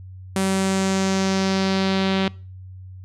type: tone with low-pass filter sweep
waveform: sawtooth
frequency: 191.7 Hz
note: G3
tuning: 38 cents flat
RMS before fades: -21 dBFS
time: 0.36-2.28 s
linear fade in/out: 2 ms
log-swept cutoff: 9600 to 3500 Hz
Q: 2.3
effects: noise-tail reverb RT60 0.4 s tail -23 dB re dry + added 93 Hz sine -36 dBFS peak until 3.04 s